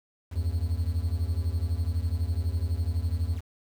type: beating tone pair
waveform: triangle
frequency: 77.78 / 89.78 Hz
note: D#2 / F2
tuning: 0 / +48 cents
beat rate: 12 Hz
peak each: -26 dBFS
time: 0.31-3.41 s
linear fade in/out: 50 ms
effects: 8-bit